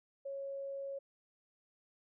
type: tone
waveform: sine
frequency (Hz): 551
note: C#5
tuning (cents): -11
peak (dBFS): -39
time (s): 0.25-0.99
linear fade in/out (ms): 10
effects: none